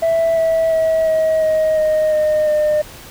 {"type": "tone with pitch steps", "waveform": "sine", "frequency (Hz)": [659.3, 651.4, 643.5, 635.7, 628.1, 620.5, 613, 605.6], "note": ["E5", "E5", "E5", "D#5", "D#5", "D#5", "D#5", "D#5"], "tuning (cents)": [0, -21, -42, 37, 16, -5, -26, -47], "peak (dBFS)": -10, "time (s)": [0.02, 2.82], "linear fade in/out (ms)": 10, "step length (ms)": 350, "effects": ["tanh soft clip ceiling -11 dBFS", "pink hiss -37 dBFS RMS until 3.1 s"]}